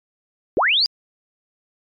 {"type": "linear sweep", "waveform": "sine", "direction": "up", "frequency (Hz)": [273.8, 4978], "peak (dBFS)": -14, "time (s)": [0.57, 0.86], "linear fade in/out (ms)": 0, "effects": ["MP3 96 kbps"]}